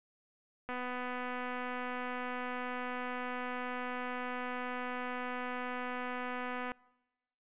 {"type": "click train", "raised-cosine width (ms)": 0.5, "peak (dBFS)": -25, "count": 1502, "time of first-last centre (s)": [0.69, 6.718], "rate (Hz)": 249, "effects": ["noise-tail reverb RT60 1.0 s tail -24 dB re dry", "resampled to 8000 Hz"]}